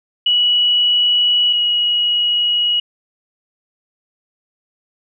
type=tone pair in turn; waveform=sine; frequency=2933 / 2906 Hz; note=F#7 / F#7; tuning=-16 / -32 cents; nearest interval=unison; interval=16 cents; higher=first; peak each=-11 / -13 dBFS; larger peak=first; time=0.26-1.53 / 1.53-2.8 s; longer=neither; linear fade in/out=5 ms; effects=none